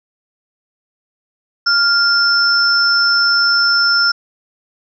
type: tone pair together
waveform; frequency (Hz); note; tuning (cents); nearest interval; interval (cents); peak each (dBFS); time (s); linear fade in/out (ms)
sine; 1400 / 5319; F6 / E8; +4 / +15; octave + major seventh; 2311; -13; 1.66-4.12; 10
effects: none